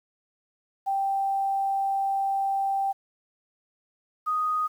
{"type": "tone pair in turn", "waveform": "sine", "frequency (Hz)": [784, 1244.7], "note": ["G5", "D#6"], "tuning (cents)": [0, 0], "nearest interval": "minor sixth", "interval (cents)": 800, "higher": "second", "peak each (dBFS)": -23, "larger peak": "neither", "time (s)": [[0.86, 2.93], [4.26, 4.68]], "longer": "first", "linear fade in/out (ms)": 20, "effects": ["9-bit"]}